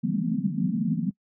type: band-pass noise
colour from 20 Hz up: white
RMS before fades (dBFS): -26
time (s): 0.03-1.11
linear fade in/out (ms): 10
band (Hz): 150 to 250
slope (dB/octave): 96
effects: noise-tail reverb RT60 0.1 s tail -24 dB re dry